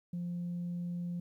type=tone; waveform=sine; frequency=174.61 Hz; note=F3; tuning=in tune; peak=-33 dBFS; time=0.13-1.2 s; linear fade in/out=5 ms; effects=tanh soft clip ceiling -32 dBFS + 12-bit